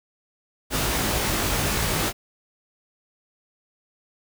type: noise with comb filter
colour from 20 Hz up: pink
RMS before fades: -24 dBFS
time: 0.7-2.13 s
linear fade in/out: 50 ms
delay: 19 ms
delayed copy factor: +0.65
effects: none